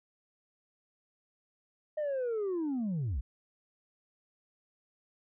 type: linear sweep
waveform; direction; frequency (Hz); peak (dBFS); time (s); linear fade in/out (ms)
sine; down; 620 to 49.14; -28; 1.97-3.21; 10
effects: tanh soft clip ceiling -29 dBFS